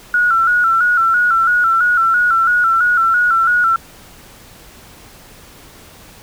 sine tone with vibrato, 1398 Hz, F6, 1 cent sharp, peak -10 dBFS, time 0.14-3.76 s, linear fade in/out 2 ms, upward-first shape square, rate 3 Hz, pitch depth 66 cents each way, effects pink hiss -41 dBFS RMS until 6.22 s

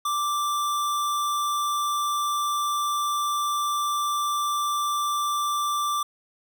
square tone, 1175 Hz, D6, 1 cent sharp, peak -24 dBFS, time 0.05-6.03 s, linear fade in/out 5 ms, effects none

